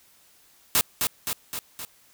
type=noise with echo; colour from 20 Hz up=white; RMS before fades=-20 dBFS; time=0.75-0.81 s; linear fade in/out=0 ms; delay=260 ms; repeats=4; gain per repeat=-4 dB; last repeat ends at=1.85 s; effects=white hiss -58 dBFS RMS until 2.13 s